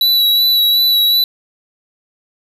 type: tone with vibrato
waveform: square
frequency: 3932 Hz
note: B7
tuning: 8 cents flat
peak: -10 dBFS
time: 0.01-1.24 s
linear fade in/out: 2 ms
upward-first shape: sine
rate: 2.7 Hz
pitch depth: 21 cents each way
effects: none